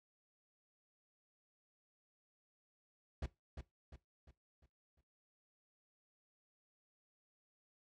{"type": "noise with echo", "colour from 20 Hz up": "brown", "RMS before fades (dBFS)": -39, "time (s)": [3.22, 3.26], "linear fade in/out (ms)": 5, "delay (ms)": 350, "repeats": 5, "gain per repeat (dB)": -7, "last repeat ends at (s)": 5.01, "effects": ["noise-tail reverb RT60 0.2 s tail -18 dB re dry", "low-pass 6000 Hz 12 dB/octave"]}